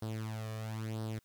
sawtooth tone with flanger, 110 Hz, A2, in tune, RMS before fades -39 dBFS, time 0.02-1.19 s, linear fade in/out 5 ms, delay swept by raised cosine 0.21 to 1.71 ms, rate 1 Hz, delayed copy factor +0.7, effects white hiss -74 dBFS RMS until 1.24 s

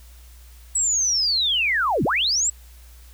sine linear two-way sweep, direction down then up, 7910 to 97.1 to 7910 Hz, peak -18 dBFS, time 0.75-2.5 s, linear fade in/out 5 ms, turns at 2.04 s, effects added 60 Hz sine -43 dBFS peak until 3.13 s + white hiss -53 dBFS RMS until 3.13 s

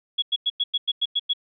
sine tone bursts, 3353 Hz, G#7, 16 cents sharp, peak -19 dBFS, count 9, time 0.18-1.335 s, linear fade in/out 10 ms, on 43 ms, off 96 ms, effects none

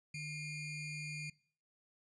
square ring-modulated tone, 1139 Hz, C#6, 47 cents sharp, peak -39 dBFS, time 0.14-1.3 s, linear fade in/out 5 ms, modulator 1290 Hz, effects noise-tail reverb RT60 0.5 s tail -22 dB re dry + resampled to 22050 Hz

